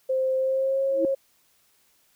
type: tone with pitch glide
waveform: sine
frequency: 523.3 to 542.1 Hz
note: C5 to C#5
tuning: 0 to -39 cents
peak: -21 dBFS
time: 0.09-1.15 s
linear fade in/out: 10 ms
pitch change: +61 cents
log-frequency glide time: 0.37-0.84 s
type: tone with exponential growth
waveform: sine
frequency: 329.2 Hz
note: E4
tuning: 2 cents flat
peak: -19 dBFS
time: 0.88-1.05 s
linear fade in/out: 1 ms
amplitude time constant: 36 ms
effects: white hiss -64 dBFS RMS until 2.15 s